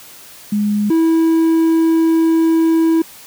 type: tone pair in turn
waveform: sine / triangle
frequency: 207.7 / 326.2 Hz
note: G#3 / E4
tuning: 0 / -18 cents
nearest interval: minor sixth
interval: 782 cents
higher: second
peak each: -13 / -8 dBFS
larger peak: second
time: 0.52-0.9 / 0.9-3.02 s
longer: second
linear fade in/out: 5 ms
effects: white hiss -39 dBFS RMS until 3.26 s + high-pass 60 Hz 12 dB/octave